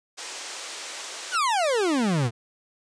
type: band-pass noise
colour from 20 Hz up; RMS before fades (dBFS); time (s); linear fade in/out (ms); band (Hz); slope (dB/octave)
white; -37; 0.17-1.37; 20; 350 to 7900; 24
type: exponential sweep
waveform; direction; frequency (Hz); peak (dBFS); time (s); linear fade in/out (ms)
40% pulse; down; 1568 to 108.1; -20; 1.31-2.31; 50
effects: resampled to 22050 Hz